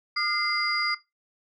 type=tone cluster; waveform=sine; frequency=1203 / 1414 / 2076 / 4840 Hz; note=D6 / F6 / C7 / D#8; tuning=+41 / +21 / -14 / -49 cents; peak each=-30 / -33 / -28 / -27 dBFS; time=0.16-0.95 s; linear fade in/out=10 ms; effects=noise-tail reverb RT60 0.2 s tail -18 dB re dry + tanh soft clip ceiling -14 dBFS